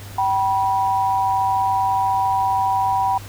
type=tone pair together; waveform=sine; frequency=773 / 973.9 Hz; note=G5 / B5; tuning=-24 / -24 cents; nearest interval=major third; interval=400 cents; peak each=-19 dBFS; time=0.18-3.18 s; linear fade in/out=5 ms; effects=added 100 Hz sine -34 dBFS peak until 3.28 s + pink hiss -40 dBFS RMS until 3.28 s